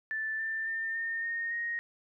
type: tone with pitch steps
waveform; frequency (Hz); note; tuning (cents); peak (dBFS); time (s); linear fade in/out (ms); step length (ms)
sine; 1760 / 1781.5 / 1803.2 / 1825.2 / 1847.5 / 1870; A6 / A6 / A6 / A#6 / A#6 / A#6; 0 / +21 / +42 / -37 / -16 / +5; -31; 0.11-1.79; 0; 280
effects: none